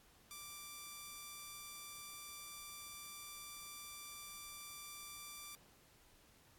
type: tone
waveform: 5% pulse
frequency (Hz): 1174.7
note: D6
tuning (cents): 0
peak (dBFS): -37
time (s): 0.31-5.55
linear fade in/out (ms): 0
effects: pink hiss -67 dBFS RMS until 6.58 s + AAC 64 kbps